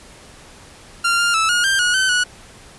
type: tone with pitch steps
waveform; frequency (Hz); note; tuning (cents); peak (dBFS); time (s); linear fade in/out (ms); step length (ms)
sawtooth; 1387 / 1401 / 1312 / 1435 / 1582 / 1451 / 1531 / 1466; F6 / F6 / E6 / F6 / G6 / F#6 / G6 / F#6; -12 / +5 / -9 / +47 / +15 / -34 / -41 / -16; -11; 1.04-2.24; 10; 150
effects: pink hiss -43 dBFS RMS until 2.78 s + resampled to 24000 Hz